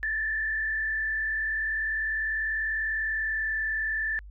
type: tone with frequency modulation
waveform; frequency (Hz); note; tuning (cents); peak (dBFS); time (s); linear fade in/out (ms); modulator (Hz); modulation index
sine; 1760; A6; 0; -26; 0.03-4.19; 0; 39.8; 0.9
effects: added 50 Hz sine -42 dBFS peak until 4.3 s